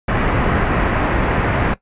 pink low-pass noise, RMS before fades -17 dBFS, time 0.08-1.74 s, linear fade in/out 5 ms, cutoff 2200 Hz, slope 24 dB/octave, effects noise-tail reverb RT60 0.1 s tail -17 dB re dry + resampled to 8000 Hz

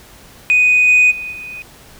sine tone with level steps, 2489 Hz, D#7, in tune, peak -7 / -5 / -23 / -27 dBFS, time 0.5-1.62 s, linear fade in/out 0 ms, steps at 0.87 / 1.1 / 1.31 s, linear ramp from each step 20 ms, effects tanh soft clip ceiling -5 dBFS + pink hiss -42 dBFS RMS until 1.99 s

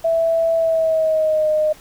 sine tone with pitch glide, 659 to 614.9 Hz, E5 to D#5, -1 to -21 cents, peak -14 dBFS, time 0.04-1.73 s, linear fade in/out 10 ms, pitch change -120 cents, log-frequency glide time 0.55-1.49 s, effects pink hiss -45 dBFS RMS until 1.8 s

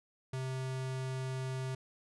square tone, 130.81 Hz, C3, in tune, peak -36 dBFS, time 0.33-1.75 s, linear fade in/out 5 ms, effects resampled to 24000 Hz

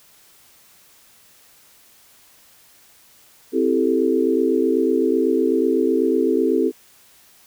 sine chord, A minor seventh, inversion first, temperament equal, 261.6 / 329.6 / 392 / 440 Hz, C4 / E4 / G4 / A4, 0 / 0 / 0 / 0 cents, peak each -21 dBFS, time 3.52-6.72 s, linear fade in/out 50 ms, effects white hiss -52 dBFS RMS until 7.46 s

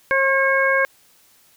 harmonic tone with a mistuned harmonic, 539 Hz, C#5, 49 cents flat, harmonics 1 / 2 / 3 / 4, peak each -20 / -23 / -18 / -23 dBFS, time 0.11-0.85 s, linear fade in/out 0 ms, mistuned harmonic 4, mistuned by +28 cents, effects white hiss -55 dBFS RMS until 1.56 s

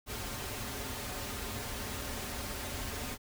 pink noise with comb filter, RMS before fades -39 dBFS, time 0.06-3.18 s, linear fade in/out 50 ms, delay 6.1 ms, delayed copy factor -0.6, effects none

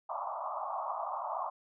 white band-pass noise, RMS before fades -37 dBFS, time 0.09-1.5 s, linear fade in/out 10 ms, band 610 to 1200 Hz, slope 96 dB/octave, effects none

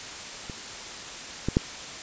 clicks, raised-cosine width 3 ms, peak -23 / -12 / -6 dBFS, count 3, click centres 0.498 / 1.486 / 1.569 s, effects white hiss -38 dBFS RMS until 2.02 s + resampled to 16000 Hz

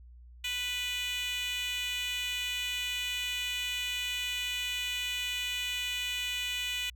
10% pulse tone with high-pass filter, 493.9 Hz, B4, in tune, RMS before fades -34 dBFS, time 0.44-6.9 s, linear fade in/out 5 ms, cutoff 2800 Hz, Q 2.9, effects added 60 Hz sine -49 dBFS peak until 6.95 s

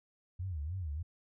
sine tone with vibrato, 83.1 Hz, E2, 15 cents sharp, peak -35 dBFS, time 0.39-1.03 s, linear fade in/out 10 ms, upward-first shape sine, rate 3.3 Hz, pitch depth 250 cents each way, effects none

